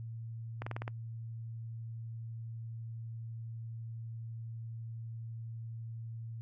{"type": "slowing click train", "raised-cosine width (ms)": 0.5, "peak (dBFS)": -24, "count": 6, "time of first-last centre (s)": [0.62, 0.879], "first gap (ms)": 45, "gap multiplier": 1.07, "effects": ["noise-tail reverb RT60 0.1 s tail -26 dB re dry", "added 114 Hz sine -40 dBFS peak until 6.41 s"]}